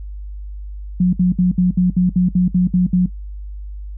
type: tone bursts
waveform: sine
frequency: 180.8 Hz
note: F#3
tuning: 40 cents flat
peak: -10 dBFS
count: 11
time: 1-3.06 s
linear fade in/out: 5 ms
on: 130 ms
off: 63 ms
effects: noise-tail reverb RT60 0.1 s tail -17 dB re dry + added 50 Hz sine -27 dBFS peak until 3.97 s